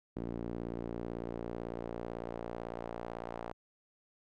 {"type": "tone with band-pass filter sweep", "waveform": "sawtooth", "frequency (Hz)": 58, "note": "A#1", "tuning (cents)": -8, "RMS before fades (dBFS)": -41, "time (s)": [0.16, 3.53], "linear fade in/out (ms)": 5, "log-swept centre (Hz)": [300, 740], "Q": 1.3, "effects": []}